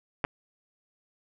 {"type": "clicks", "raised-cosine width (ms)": 0.5, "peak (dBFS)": -12, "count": 2, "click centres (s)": [0.242, 0.249], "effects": []}